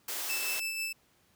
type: high-pass noise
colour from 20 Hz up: white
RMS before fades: -36 dBFS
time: 0.08-0.6 s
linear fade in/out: 5 ms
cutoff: 290 Hz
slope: 24 dB/octave
type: tone with tremolo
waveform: sawtooth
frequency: 2637 Hz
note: E7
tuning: in tune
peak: -28 dBFS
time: 0.29-0.93 s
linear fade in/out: 10 ms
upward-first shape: sine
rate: 6.1 Hz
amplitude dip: 35%
effects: pink hiss -67 dBFS RMS until 1.35 s + high-pass 80 Hz 12 dB/octave